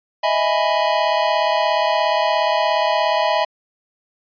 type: chord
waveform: square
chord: E major seventh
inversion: third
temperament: equal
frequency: 622.3 / 659.3 / 830.6 / 987.8 Hz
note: D#5 / E5 / G#5 / B5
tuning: 0 / 0 / 0 / 0 cents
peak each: -22 dBFS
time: 0.23-3.45 s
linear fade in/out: 10 ms
effects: resampled to 11025 Hz